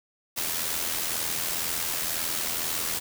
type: noise with amplitude modulation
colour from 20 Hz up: white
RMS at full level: -27 dBFS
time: 0.36-3 s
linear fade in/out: 20 ms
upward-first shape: sine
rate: 82 Hz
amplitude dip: 50%
effects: none